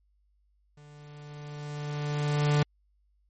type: tone with level ramp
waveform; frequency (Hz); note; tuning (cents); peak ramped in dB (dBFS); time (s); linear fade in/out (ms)
45% pulse; 147.2; D3; +4; -50 to -20; 0.77-2.63; 5
effects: added 50 Hz sine -65 dBFS peak until 3.29 s + MP3 32 kbps